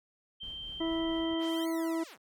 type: tone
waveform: sine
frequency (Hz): 3136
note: G7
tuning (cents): 0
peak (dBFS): -39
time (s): 0.4-1.66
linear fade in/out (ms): 20
type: noise with tremolo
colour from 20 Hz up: brown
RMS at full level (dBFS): -48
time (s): 0.43-1.34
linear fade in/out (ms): 2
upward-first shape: triangle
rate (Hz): 4.4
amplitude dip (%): 50
type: harmonic tone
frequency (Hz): 327.8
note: E4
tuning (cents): -10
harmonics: 1 / 2 / 3 / 4 / 6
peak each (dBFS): -30 / -39 / -42 / -48 / -47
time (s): 0.8-2.04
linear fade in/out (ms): 10
type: linear two-way sweep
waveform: 5% pulse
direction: up then down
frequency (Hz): 74.8 to 2248 to 96.6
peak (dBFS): -37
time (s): 1.38-2.18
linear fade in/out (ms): 50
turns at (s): 1.68
effects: none